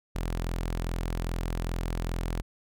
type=tone; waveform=sawtooth; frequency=42.46 Hz; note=F1; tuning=48 cents flat; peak=-25 dBFS; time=0.15-2.42 s; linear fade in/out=10 ms; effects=none